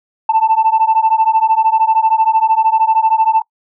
sine beating tone pair, 880 / 893 Hz, A5 / A5, 0 / +25 cents, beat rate 13 Hz, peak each -11 dBFS, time 0.29-3.42 s, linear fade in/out 5 ms, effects noise-tail reverb RT60 0.1 s tail -26 dB re dry + tanh soft clip ceiling -4 dBFS

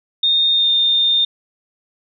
sine tone with pitch glide, 3668 to 3632 Hz, A#7 to A#7, -29 to -46 cents, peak -12 dBFS, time 0.23-1.25 s, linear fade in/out 5 ms, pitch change -17 cents, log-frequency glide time 0.52-0.69 s, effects none

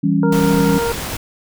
sine chord, C# diminished, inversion first, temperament equal, 164.81 / 196 / 277.2 Hz, E3 / G3 / C#4, 0 / 0 / 0 cents, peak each -17 dBFS, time 0.03-0.79 s, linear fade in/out 10 ms
harmonic tone, 466.2 Hz, A#4, in tune, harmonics 1 / 2 / 3, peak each -18 / -24 / -28 dBFS, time 0.23-0.92 s, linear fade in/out 2 ms
pink noise, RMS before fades -25 dBFS, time 0.32-1.17 s, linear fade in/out 5 ms
effects none

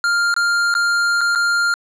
square tone with dropouts, 1400 Hz, F6, 4 cents sharp, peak -15 dBFS, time 0.04-1.74 s, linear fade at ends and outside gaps 1 ms, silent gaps 0.341-0.364 / 0.741-0.751 / 1.209-1.213 / 1.351-1.357 s, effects low-pass 7000 Hz 12 dB/octave

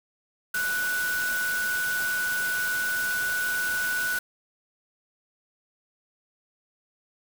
sine tone in noise, 1480 Hz, F#6, in tune, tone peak -25 dBFS, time 0.54-4.19 s, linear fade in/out 5 ms, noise white, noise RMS -34 dBFS, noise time 0.54-4.19 s, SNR +6 dB, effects none

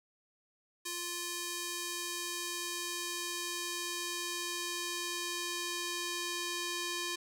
square tone with band-pass filter sweep, 349.2 Hz, F4, in tune, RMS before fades -38 dBFS, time 0.85-7.16 s, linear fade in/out 10 ms, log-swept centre 7900 to 5200 Hz, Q 0.72, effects none

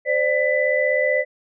sine tone cluster, 518 / 594 / 1995 Hz, C5 / D5 / B6, -17 / +20 / +17 cents, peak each -21 dBFS, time 0.05-1.25 s, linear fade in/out 50 ms, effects none

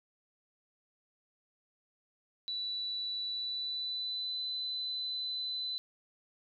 sine tone with pitch glide, 3954 to 4014 Hz, B7 to B7, +1 to +27 cents, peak -34 dBFS, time 2.48-5.78 s, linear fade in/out 0 ms, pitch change +26 cents, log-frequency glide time 3.29-4.43 s, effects none

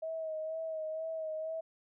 sine tone with vibrato, 637 Hz, D#5, 41 cents sharp, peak -35 dBFS, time 0.02-1.61 s, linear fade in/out 10 ms, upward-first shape sine, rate 2.1 Hz, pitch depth 31 cents each way, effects none

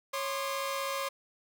sawtooth tone cluster, 550 / 1044 / 1211 Hz, C#5 / C6 / D#6, -14 / -4 / -47 cents, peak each -31 / -33 / -35 dBFS, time 0.13-1.09 s, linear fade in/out 10 ms, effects none

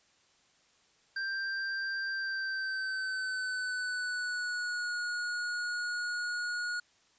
square tone with pitch glide, 1577 to 1446.1 Hz, G6 to F#6, +10 to -40 cents, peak -33 dBFS, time 1.16-6.8 s, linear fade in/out 5 ms, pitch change -150 cents, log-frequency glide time 2.12-4.94 s, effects white hiss -67 dBFS RMS until 7.18 s + resampled to 16000 Hz

